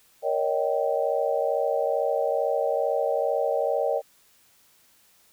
sine chord, Eb dominant seventh, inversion second, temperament just, 466.7 / 560 / 622.3 / 777.8 Hz, Bb4 / Db5 / Eb5 / G5, +2 / +18 / 0 / -14 cents, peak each -28 / -26 / -27 / -30 dBFS, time 0.22-4.02 s, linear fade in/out 50 ms, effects white hiss -60 dBFS RMS until 5.32 s

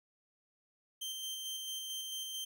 sawtooth tone with tremolo, 3136 Hz, G7, in tune, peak -35 dBFS, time 1.01-2.45 s, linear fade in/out 10 ms, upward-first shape square, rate 4.5 Hz, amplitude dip 25%, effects none

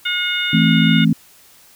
harmonic tone, 720 Hz, F#5, 47 cents flat, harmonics 2 / 3 / 4 / 5, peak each -23 / -23 / -23 / -23 dBFS, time 0.05-1.05 s, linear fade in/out 10 ms
sine chord, A minor, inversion second, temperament just, 165 / 220 / 264 Hz, E3 / A3 / C4, +2 / 0 / +16 cents, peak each -14 / -15 / -18 dBFS, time 0.53-1.13 s, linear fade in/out 5 ms
effects white hiss -48 dBFS RMS until 1.75 s

